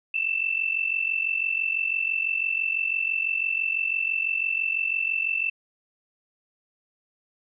sine tone pair together, 2636 / 2682 Hz, E7 / E7, -1 / +29 cents, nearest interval unison, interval 30 cents, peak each -26 dBFS, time 0.14-5.5 s, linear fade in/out 5 ms, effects none

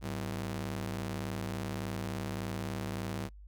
sawtooth ring-modulated tone, 145.1 Hz, D3, 21 cents flat, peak -28 dBFS, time 0.01-3.3 s, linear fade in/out 50 ms, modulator 40.8 Hz, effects noise-tail reverb RT60 0.1 s tail -26 dB re dry + added 50 Hz sine -48 dBFS peak until 3.47 s

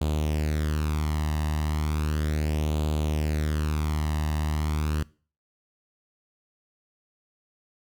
sawtooth tone with flanger, 76.3 Hz, D#2, 33 cents flat, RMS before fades -26 dBFS, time 0.01-5.03 s, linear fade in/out 5 ms, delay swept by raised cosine 0.27 to 1.06 ms, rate 0.35 Hz, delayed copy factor +0.65, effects noise-tail reverb RT60 0.4 s tail -22 dB re dry

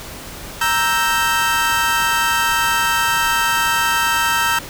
30% pulse chord, E diminished, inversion second, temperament equal, 932.3 / 1318.5 / 1568 Hz, Bb5 / E6 / G6, 0 / 0 / 0 cents, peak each -17 dBFS, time 0.61-4.59 s, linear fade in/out 5 ms, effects pink hiss -33 dBFS RMS until 4.69 s

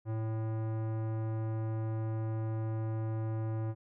sine tone with tanh clipping, 110.8 Hz, A2, 13 cents sharp, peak -34 dBFS, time 0.05-3.75 s, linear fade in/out 50 ms, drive 18 dB, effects none

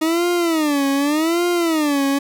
40% pulse tone with vibrato, 311.1 Hz, D#4, in tune, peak -15 dBFS, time 0.01-2.19 s, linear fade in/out 10 ms, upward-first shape sine, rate 0.85 Hz, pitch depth 210 cents each way, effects none

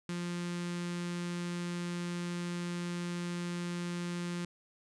sawtooth tone with notch filter, 174.61 Hz, F3, in tune, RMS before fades -37 dBFS, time 0.09-4.45 s, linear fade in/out 2 ms, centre 660 Hz, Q 0.9, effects resampled to 22050 Hz

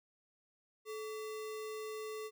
sine tone with sample-and-hold, 432.8 Hz, A4, 29 cents flat, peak -40 dBFS, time 0.85-2.31 s, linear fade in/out 50 ms, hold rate 1575 Hz, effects none

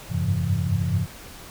sine tone cluster, 89.5 / 98.8 / 103.4 / 134.9 / 169.2 Hz, F2 / G2 / G#2 / C#3 / E3, +43 / +14 / -7 / -47 / +45 cents, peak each -27 dBFS, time 0.09-1.07 s, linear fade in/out 50 ms, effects pink hiss -42 dBFS RMS until 1.5 s

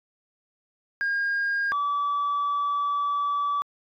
sine tone pair in turn, 1619 / 1151.1 Hz, G#6 / D6, -45 / -35 cents, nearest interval tritone, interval 590 cents, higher first, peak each -21 dBFS, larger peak neither, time 1.01-1.72 / 1.72-3.62 s, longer second, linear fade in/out 0 ms, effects tanh soft clip ceiling -21 dBFS

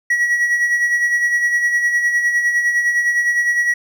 triangle tone with tremolo, 1923 Hz, B6, 47 cents flat, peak -10 dBFS, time 0.1-3.74 s, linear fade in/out 5 ms, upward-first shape sine, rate 9.8 Hz, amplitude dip 50%, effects none

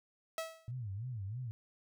sawtooth tone with exponential decay, 649 Hz, E5, 27 cents flat, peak -30 dBFS, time 0.38-0.71 s, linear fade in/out 1 ms, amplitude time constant 71 ms
sine tone with vibrato, 111.1 Hz, A2, 17 cents sharp, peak -38 dBFS, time 0.68-1.51 s, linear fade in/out 0 ms, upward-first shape sine, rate 3.1 Hz, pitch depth 260 cents each way
effects none

